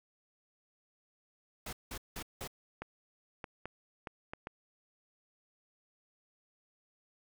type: noise bursts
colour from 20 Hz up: pink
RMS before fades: -42 dBFS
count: 4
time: 1.66-2.476 s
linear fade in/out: 5 ms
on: 69 ms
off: 180 ms
type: clicks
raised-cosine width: 0.5 ms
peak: -25 dBFS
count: 6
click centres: 2.82 / 3.442 / 3.656 / 4.072 / 4.335 / 4.471 s
effects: none